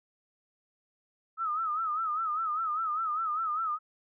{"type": "tone with vibrato", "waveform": "sine", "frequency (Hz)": 1272, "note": "D#6", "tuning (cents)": 38, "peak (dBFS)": -28, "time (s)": [1.37, 3.79], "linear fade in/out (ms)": 50, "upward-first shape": "sine", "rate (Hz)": 5, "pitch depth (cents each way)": 100, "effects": []}